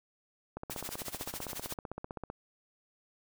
click train, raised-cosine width 1 ms, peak -25 dBFS, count 28, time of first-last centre 0.57-2.301 s, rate 15.6 Hz
white noise with tremolo, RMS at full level -39 dBFS, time 0.7-1.74 s, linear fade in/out 5 ms, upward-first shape sine, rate 14 Hz, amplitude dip 85%
effects none

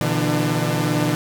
sawtooth tone cluster, 122.5 / 150.1 / 167.8 / 298.7 Hz, B2 / D3 / E3 / D4, -14 / +38 / +31 / +29 cents, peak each -20 dBFS, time 0.01-1.15 s, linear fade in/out 0 ms, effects none

